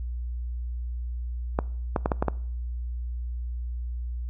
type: clicks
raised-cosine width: 1 ms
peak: -9 dBFS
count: 6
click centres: 1.589 / 1.962 / 2.059 / 2.118 / 2.225 / 2.283 s
effects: noise-tail reverb RT60 0.6 s tail -22 dB re dry + added 60 Hz sine -29 dBFS peak until 4.29 s